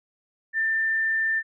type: tone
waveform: sine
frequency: 1787 Hz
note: A6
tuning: 26 cents sharp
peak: -21 dBFS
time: 0.53-1.43 s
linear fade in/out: 50 ms
effects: none